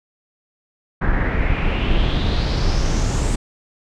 brown noise with low-pass filter sweep, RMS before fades -18 dBFS, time 1.01-3.36 s, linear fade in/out 10 ms, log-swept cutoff 1600 to 8200 Hz, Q 4.1, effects none

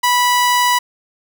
sawtooth tone, 983 Hz, B5, 8 cents flat, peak -8 dBFS, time 0.03-0.79 s, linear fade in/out 10 ms, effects none

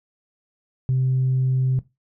sine tone, 130 Hz, C3, 11 cents flat, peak -16 dBFS, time 0.89-1.79 s, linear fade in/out 0 ms, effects noise-tail reverb RT60 0.2 s tail -17 dB re dry + tanh soft clip ceiling -14 dBFS

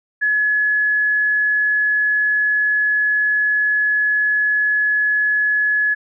sine tone, 1699 Hz, G#6, 39 cents sharp, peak -14 dBFS, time 0.21-5.95 s, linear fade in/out 20 ms, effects none

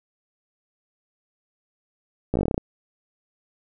slowing click train, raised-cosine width 2 ms, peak -9 dBFS, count 11, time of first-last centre 2.34-2.579 s, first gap 15 ms, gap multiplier 1.1, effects none

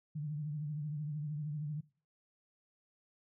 sine tone with vibrato, 149.6 Hz, D3, 32 cents sharp, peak -36 dBFS, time 0.15-1.81 s, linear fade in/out 10 ms, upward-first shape triangle, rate 13 Hz, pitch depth 87 cents each way, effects noise-tail reverb RT60 0.4 s tail -20 dB re dry

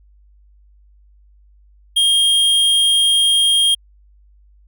square tone, 3230 Hz, G#7, 49 cents flat, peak -12 dBFS, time 1.96-3.75 s, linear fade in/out 10 ms, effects added 50 Hz sine -47 dBFS peak until 4.67 s

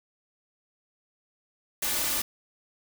white noise with comb filter, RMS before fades -28 dBFS, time 1.82-2.22 s, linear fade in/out 5 ms, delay 3.4 ms, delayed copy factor +0.6, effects none

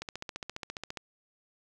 click train, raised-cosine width 0.2 ms, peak -20 dBFS, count 15, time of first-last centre 0.02-0.972 s, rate 14.7 Hz, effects none

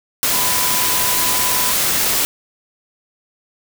sine tone in noise, 1000 Hz, B5, 21 cents sharp, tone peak -25 dBFS, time 0.33-1.72 s, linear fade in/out 0 ms, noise white, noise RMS -17 dBFS, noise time 0.23-2.25 s, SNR -11 dB, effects none

